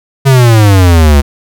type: exponential sweep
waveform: square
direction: down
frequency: 138.59 to 68.9 Hz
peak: -3 dBFS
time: 0.25-1.22 s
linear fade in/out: 20 ms
effects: none